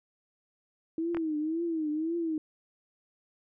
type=tone with vibrato; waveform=sine; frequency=320 Hz; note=D#4; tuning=49 cents sharp; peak=-28 dBFS; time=0.98-2.38 s; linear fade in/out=2 ms; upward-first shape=triangle; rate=1.9 Hz; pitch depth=130 cents each way
type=clicks; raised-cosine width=0.5 ms; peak=-23 dBFS; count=2; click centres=1.147 / 1.17 s
effects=none

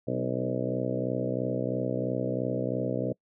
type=harmonic tone with a mistuned harmonic; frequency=63 Hz; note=B1; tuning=35 cents sharp; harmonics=2 / 3 / 4 / 5 / 6 / 7 / 8 / 9 / 10; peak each=-34 / -36 / -35 / -36 / -40 / -36 / -34 / -36 / -38 dBFS; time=0.07-3.13 s; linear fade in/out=10 ms; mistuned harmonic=4; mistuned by=+26 cents; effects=noise-tail reverb RT60 0.1 s tail -25 dB re dry

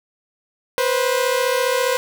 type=tone pair together; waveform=sawtooth; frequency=489.9 / 524.8 Hz; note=B4 / C5; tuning=-14 / +5 cents; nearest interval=minor second; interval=119 cents; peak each=-16 dBFS; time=0.78-1.97 s; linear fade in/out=0 ms; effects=none

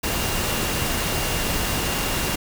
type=tone in noise; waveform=sine; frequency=2794 Hz; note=F7; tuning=in tune; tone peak=-34 dBFS; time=0.03-2.36 s; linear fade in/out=10 ms; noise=pink; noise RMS=-24 dBFS; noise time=0.03-2.36 s; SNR=-13 dB; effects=none

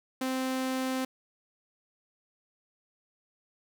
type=tone; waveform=sawtooth; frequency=260.3 Hz; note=C4; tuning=9 cents flat; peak=-25 dBFS; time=0.21-1.05 s; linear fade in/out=5 ms; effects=none

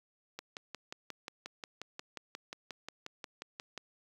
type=click train; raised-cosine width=0.2 ms; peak=-24 dBFS; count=20; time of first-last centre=0.39-3.777 s; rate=5.61 Hz; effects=high-pass 150 Hz 12 dB/octave + 9-bit

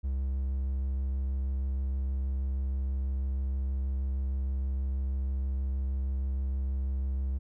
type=tone with vibrato; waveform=triangle; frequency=66.6 Hz; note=C2; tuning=31 cents sharp; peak=-26 dBFS; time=0.03-7.39 s; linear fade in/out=20 ms; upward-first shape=triangle; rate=6.3 Hz; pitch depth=15 cents each way; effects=none

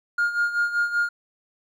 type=tone with tremolo; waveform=triangle; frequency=1417 Hz; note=F6; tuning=25 cents sharp; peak=-15 dBFS; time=0.18-1.09 s; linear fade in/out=5 ms; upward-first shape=sine; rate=5.2 Hz; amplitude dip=75%; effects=tanh soft clip ceiling -14 dBFS

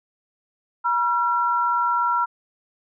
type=tone pair together; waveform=sine; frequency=963 / 1361.9 Hz; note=B5 / F6; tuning=-44 / -44 cents; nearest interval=tritone; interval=600 cents; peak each=-21 dBFS; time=0.84-2.26 s; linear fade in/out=20 ms; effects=none

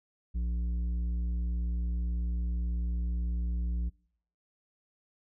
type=tone with tanh clipping; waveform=triangle; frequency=59.1 Hz; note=A#1; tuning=24 cents sharp; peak=-30 dBFS; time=0.34-3.9 s; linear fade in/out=20 ms; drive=12 dB; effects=noise-tail reverb RT60 0.7 s tail -26 dB re dry

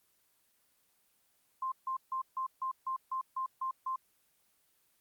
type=tone bursts; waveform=sine; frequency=1050 Hz; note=C6; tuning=6 cents sharp; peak=-32 dBFS; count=10; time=1.62-3.96 s; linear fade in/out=5 ms; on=99 ms; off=150 ms; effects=white hiss -72 dBFS RMS until 5 s + Opus 24 kbps

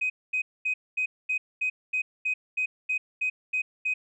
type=tone bursts; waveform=sine; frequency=2513 Hz; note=D#7; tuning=17 cents sharp; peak=-23 dBFS; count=13; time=0.01-3.94 s; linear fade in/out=10 ms; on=90 ms; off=230 ms; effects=tanh soft clip ceiling -19 dBFS

